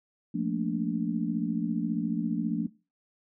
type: chord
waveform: sine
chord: Bb major seventh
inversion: second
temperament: just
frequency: 174.81 / 218.5 / 233.1 / 291.4 Hz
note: F3 / A3 / Bb3 / D4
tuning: +2 / -12 / 0 / -13 cents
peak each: -32 dBFS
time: 0.34-2.67 s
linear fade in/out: 10 ms
effects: noise-tail reverb RT60 0.3 s tail -19 dB re dry